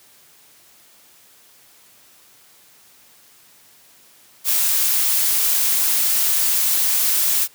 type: noise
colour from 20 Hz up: blue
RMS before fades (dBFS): -18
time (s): 4.44-7.48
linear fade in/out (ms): 50
effects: white hiss -51 dBFS RMS until 7.54 s + high-pass 80 Hz 12 dB/octave